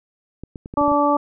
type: clicks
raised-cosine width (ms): 3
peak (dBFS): -20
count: 8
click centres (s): 0.436 / 0.558 / 0.659 / 0.739 / 0.777 / 0.813 / 0.88 / 0.917
type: harmonic tone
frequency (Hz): 290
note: D4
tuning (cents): -22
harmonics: 1 / 2 / 3 / 4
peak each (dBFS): -20 / -20 / -20 / -20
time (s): 0.77-1.17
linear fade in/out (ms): 5
effects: none